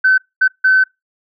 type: tone bursts at uneven times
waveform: sine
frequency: 1525 Hz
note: G6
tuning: 48 cents flat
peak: -7 dBFS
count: 3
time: 0.04-0.18 / 0.41-0.48 / 0.64-0.84 s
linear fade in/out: 10 ms
effects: noise-tail reverb RT60 0.2 s tail -25 dB re dry + tanh soft clip ceiling -3 dBFS